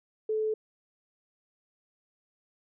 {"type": "tone", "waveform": "sine", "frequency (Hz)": 434.1, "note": "A4", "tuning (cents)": -23, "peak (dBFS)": -26, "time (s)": [0.29, 0.54], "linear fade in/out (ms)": 5, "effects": []}